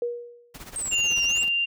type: tone with exponential decay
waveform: sine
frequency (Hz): 478.3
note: A#4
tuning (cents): +44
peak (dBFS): -22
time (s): 0.02-0.58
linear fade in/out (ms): 2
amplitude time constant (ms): 120
type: noise with tremolo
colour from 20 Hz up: pink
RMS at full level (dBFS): -39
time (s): 0.54-1.49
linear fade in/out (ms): 10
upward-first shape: sine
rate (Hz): 16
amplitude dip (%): 75
type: exponential two-way sweep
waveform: sine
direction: down then up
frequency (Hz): 8480 to 5500 to 7800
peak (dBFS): -27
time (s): 0.76-1.43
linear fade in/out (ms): 0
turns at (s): 1.24
type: tone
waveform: sine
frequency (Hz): 2786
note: F7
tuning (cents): -5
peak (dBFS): -21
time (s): 0.91-1.66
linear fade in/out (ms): 20
effects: none